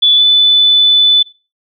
sine tone with pitch glide, 3457 to 3495 Hz, A7 to A7, -31 to -12 cents, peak -5 dBFS, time 0.02-1.23 s, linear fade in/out 10 ms, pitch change +19 cents, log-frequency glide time 0.15-0.22 s, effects noise-tail reverb RT60 0.3 s tail -17 dB re dry

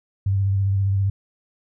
sine tone with vibrato, 98 Hz, G2, in tune, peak -17 dBFS, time 0.26-1.1 s, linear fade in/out 5 ms, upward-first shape triangle, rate 15 Hz, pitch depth 36 cents each way, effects none

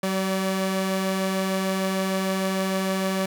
sawtooth tone pair together, 190 / 576.6 Hz, F#3 / D5, +46 / -32 cents, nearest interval octave + perfect fifth, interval 1922 cents, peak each -20 / -25 dBFS, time 0.03-3.26 s, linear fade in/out 5 ms, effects none

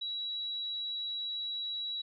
sine tone, 3897 Hz, B7, 24 cents flat, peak -34 dBFS, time 0.01-2.02 s, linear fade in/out 10 ms, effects none

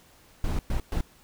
brown noise bursts at uneven times, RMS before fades -26 dBFS, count 3, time 0.44-0.59 / 0.7-0.8 / 0.92-1.01 s, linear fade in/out 2 ms, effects pink hiss -57 dBFS RMS until 1.23 s

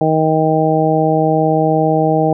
harmonic tone, 157.6 Hz, D#3, 23 cents sharp, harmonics 1 / 2 / 3 / 4 / 5, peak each -17 / -17 / -17 / -17 / -17 dBFS, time 0.01-2.33 s, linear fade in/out 2 ms, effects none

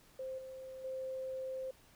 sine tone with level steps, 523.3 Hz, C5, in tune, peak -39 / -45 / -38 dBFS, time 0.19-1.71 s, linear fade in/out 5 ms, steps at 0.38 / 0.84 s, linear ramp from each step 5 ms, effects pink hiss -64 dBFS RMS until 1.95 s

